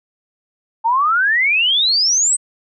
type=exponential sweep; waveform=sine; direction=up; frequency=880 to 8372 Hz; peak=-12 dBFS; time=0.84-2.37 s; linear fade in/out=20 ms; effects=none